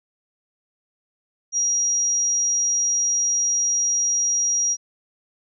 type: tone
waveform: sine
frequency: 5720 Hz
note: F8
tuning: 41 cents sharp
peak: -18 dBFS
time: 1.52-4.77 s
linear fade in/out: 50 ms
effects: none